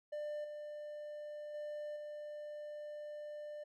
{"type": "tone with level steps", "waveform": "triangle", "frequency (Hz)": 596, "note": "D5", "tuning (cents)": 25, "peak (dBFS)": [-37, -42, -39, -42], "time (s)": [0.12, 3.64], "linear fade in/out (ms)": 10, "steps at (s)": [0.44, 1.54, 1.96], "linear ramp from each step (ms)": 5, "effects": []}